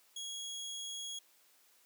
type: tone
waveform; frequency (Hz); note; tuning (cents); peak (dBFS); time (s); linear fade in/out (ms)
25% pulse; 3317; G#7; -3; -37; 0.16-1.19; 5
effects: white hiss -67 dBFS RMS until 1.85 s + high-pass 300 Hz 12 dB/octave